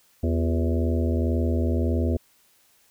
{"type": "harmonic tone with a mistuned harmonic", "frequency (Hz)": 81.8, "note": "E2", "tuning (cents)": -13, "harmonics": [1, 3, 4, 5, 6, 7, 8], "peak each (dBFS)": [-22, -27, -31, -34, -35, -36, -37], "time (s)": [0.23, 2.17], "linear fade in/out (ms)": 5, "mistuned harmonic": 4, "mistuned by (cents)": 99, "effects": ["white hiss -61 dBFS RMS until 2.9 s"]}